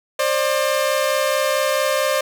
sawtooth tone pair together, 533 / 597.5 Hz, C5 / D5, +32 / +30 cents, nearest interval major second, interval 198 cents, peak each -16 dBFS, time 0.19-2.21 s, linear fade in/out 5 ms, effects none

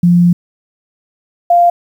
sine tone pair in turn, 174.61 / 695.6 Hz, F3 / F5, 0 / -7 cents, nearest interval 2 octaves, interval 2393 cents, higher second, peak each -5 dBFS, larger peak neither, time 0.03-0.33 / 1.5-1.7 s, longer first, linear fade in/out 5 ms, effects 7-bit

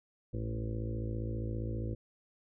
harmonic tone with a mistuned harmonic, 55 Hz, A1, in tune, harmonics 1 / 2 / 4 / 5 / 6 / 7 / 8 / 9 / 10, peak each -39 / -36 / -44 / -50 / -44 / -49 / -55 / -47 / -54 dBFS, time 0.33-1.95 s, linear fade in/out 10 ms, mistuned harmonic 2, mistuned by +38 cents, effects none

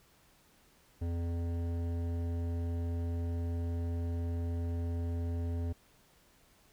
sine tone with hard clipping, 85 Hz, F2, 46 cents flat, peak -34 dBFS, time 1.01-5.73 s, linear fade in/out 10 ms, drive 13 dB, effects pink hiss -65 dBFS RMS until 6.72 s

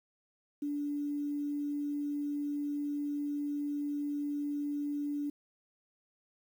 sine tone with quantisation, 290.1 Hz, D4, 21 cents flat, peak -32 dBFS, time 0.62-5.3 s, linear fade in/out 5 ms, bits 10, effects none

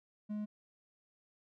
triangle tone, 210.2 Hz, G#3, 21 cents sharp, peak -34 dBFS, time 0.29-0.46 s, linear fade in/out 20 ms, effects none

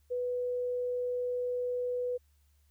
sine tone, 493.9 Hz, B4, in tune, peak -30 dBFS, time 0.1-2.18 s, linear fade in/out 20 ms, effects added 72 Hz sine -64 dBFS peak until 2.7 s + white hiss -75 dBFS RMS until 2.7 s

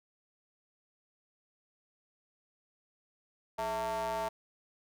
square ring-modulated tone, 120 Hz, B2, 49 cents flat, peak -30 dBFS, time 3.58-4.29 s, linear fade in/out 10 ms, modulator 779 Hz, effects none

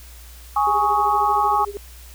sine chord, Ab suspended fourth, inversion none, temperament equal with one note detuned, 830.6 / 1108.7 / 1261.2 Hz, Ab5 / Db6 / Eb6, 0 / 0 / +23 cents, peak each -18 / -20 / -24 dBFS, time 0.56-1.65 s, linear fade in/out 5 ms
sine tone with tremolo, 405.8 Hz, G#4, 40 cents flat, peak -25 dBFS, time 0.67-1.77 s, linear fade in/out 0 ms, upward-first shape sine, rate 13 Hz, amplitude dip 90%
effects added 60 Hz sine -40 dBFS peak until 2.14 s + white hiss -46 dBFS RMS until 2.14 s

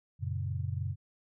sine chord, F# major, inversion none, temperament equal, 92.5 / 116.54 / 138.59 Hz, F#2 / A#2 / C#3, 0 / 0 / 0 cents, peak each -34 / -37 / -37 dBFS, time 0.19-0.96 s, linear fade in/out 50 ms, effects none

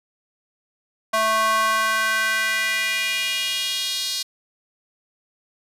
square tone with high-pass filter sweep, 219.9 Hz, A3, 1 cent flat, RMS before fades -22 dBFS, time 1.13-4.23 s, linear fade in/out 10 ms, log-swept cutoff 870 to 4300 Hz, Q 2.8, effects resampled to 32000 Hz

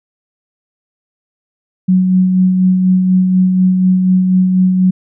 sine tone with tremolo, 185 Hz, F#3, in tune, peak -6 dBFS, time 1.88-4.91 s, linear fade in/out 10 ms, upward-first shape sine, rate 4.1 Hz, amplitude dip 35%, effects none

